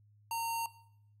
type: tone with low-pass filter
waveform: square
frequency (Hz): 919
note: A#5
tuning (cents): -25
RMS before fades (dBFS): -36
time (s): 0.31-0.66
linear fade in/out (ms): 2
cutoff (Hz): 12000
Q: 2.8
effects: noise-tail reverb RT60 0.7 s tail -17 dB re dry + added 104 Hz sine -61 dBFS peak until 1.2 s